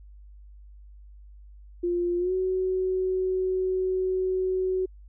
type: tone with pitch glide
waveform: sine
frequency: 350 to 373 Hz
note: F4 to F#4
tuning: +4 to +14 cents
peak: -23 dBFS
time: 1.83-4.86 s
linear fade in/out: 10 ms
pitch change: +110 cents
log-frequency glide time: 2.18-2.33 s
effects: added 50 Hz sine -45 dBFS peak until 5.08 s